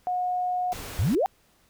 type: tone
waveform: sine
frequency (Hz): 725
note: F#5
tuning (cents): -35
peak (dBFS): -24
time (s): 0.07-0.73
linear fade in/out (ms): 0
type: noise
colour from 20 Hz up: pink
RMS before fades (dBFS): -38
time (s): 0.72-1.15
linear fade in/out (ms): 0
type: exponential sweep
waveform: sine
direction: up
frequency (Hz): 78 to 828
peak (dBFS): -20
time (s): 0.99-1.26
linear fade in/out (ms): 0
effects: pink hiss -63 dBFS RMS until 1.69 s